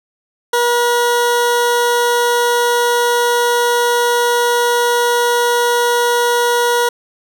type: tone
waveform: 20% pulse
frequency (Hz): 480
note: B4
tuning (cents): -49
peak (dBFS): -7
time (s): 0.53-6.89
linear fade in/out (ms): 5
effects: none